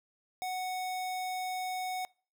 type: tone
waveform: square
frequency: 740 Hz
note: F#5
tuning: in tune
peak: -34 dBFS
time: 0.42-2.05 s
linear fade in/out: 0 ms
effects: noise-tail reverb RT60 0.4 s tail -25 dB re dry